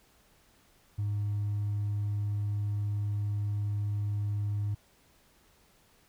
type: tone with hard clipping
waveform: triangle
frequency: 103.1 Hz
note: G#2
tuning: 12 cents flat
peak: -28 dBFS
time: 0.98-4.75 s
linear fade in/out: 10 ms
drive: 2 dB
effects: pink hiss -64 dBFS RMS until 6.08 s